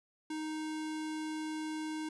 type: tone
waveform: square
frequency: 311.1 Hz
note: D#4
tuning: in tune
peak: -37 dBFS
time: 0.3-2.09 s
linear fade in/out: 5 ms
effects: resampled to 24000 Hz + 12-bit

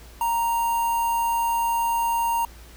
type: tone with notch filter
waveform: square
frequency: 930 Hz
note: A#5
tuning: 4 cents flat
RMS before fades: -23 dBFS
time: 0.21-2.45 s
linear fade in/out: 2 ms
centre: 4200 Hz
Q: 0.57
effects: added 58 Hz sine -45 dBFS peak until 2.76 s + pink hiss -49 dBFS RMS until 2.76 s

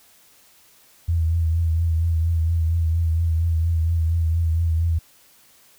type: tone with vibrato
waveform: sine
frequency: 82.41 Hz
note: E2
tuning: in tune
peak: -17 dBFS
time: 1.08-4.99 s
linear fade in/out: 10 ms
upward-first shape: triangle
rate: 4.3 Hz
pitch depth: 51 cents each way
effects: white hiss -54 dBFS RMS until 5.78 s

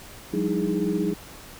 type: tone cluster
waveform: sine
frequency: 177.7 / 200 / 304.6 / 320.6 / 413.7 Hz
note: F3 / G3 / D#4 / E4 / G#4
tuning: +30 / +35 / -37 / -48 / -7 cents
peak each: -28 dBFS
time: 0.33-1.14 s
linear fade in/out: 10 ms
effects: tanh soft clip ceiling -12 dBFS + pink hiss -44 dBFS RMS until 1.59 s

